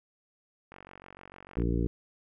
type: click train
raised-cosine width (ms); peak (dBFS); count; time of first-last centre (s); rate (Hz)
0.5; -32; 43; 0.72-1.619; 46.7
type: harmonic tone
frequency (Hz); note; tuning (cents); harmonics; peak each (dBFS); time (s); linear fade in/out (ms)
58.27; A#1; 0; 1 / 2 / 3 / 4 / 5 / 6 / 7 / 8; -29 / -33 / -33 / -39 / -34 / -37 / -39 / -41; 1.57-1.87; 0
effects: none